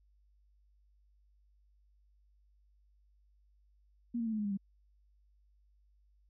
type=tone with pitch steps; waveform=sine; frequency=237.2 / 229.8 / 222.6 / 215.6 / 208.9 / 202.4 / 196.03 Hz; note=A#3 / A#3 / A3 / A3 / G#3 / G#3 / G3; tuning=+30 / -25 / +20 / -35 / +10 / -44 / 0 cents; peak=-32 dBFS; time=4.14-4.574 s; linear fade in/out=10 ms; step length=62 ms; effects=added 50 Hz sine -65 dBFS peak until 6.29 s